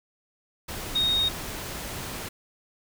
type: tone in noise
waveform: sine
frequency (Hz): 3726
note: A#7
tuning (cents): -2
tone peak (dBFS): -21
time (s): 0.95-1.29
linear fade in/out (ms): 10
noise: pink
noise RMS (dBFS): -35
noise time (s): 0.68-2.29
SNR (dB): +11
effects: none